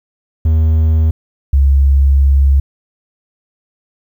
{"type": "tone pair in turn", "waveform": ["triangle", "sine"], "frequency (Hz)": [79.4, 68.72], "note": ["D#2", "C#2"], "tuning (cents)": [36, -14], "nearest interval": "minor third", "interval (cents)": 250, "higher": "first", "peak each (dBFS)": -6, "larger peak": "neither", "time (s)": [[0.45, 1.11], [1.53, 2.6]], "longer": "second", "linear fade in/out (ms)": 5, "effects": ["8-bit"]}